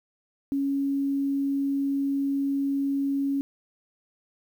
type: tone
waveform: sine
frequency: 277.2 Hz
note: C#4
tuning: in tune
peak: -23 dBFS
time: 0.52-3.41 s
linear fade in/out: 0 ms
effects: 9-bit